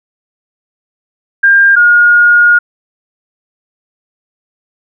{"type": "tone pair in turn", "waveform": "sine", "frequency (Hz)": [1600, 1431.2], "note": ["G6", "F6"], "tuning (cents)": [35, 42], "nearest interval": "major second", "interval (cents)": 193, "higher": "first", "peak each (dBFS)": -3, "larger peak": "neither", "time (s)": [[1.43, 1.76], [1.76, 2.59]], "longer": "second", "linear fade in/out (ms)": 10, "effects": []}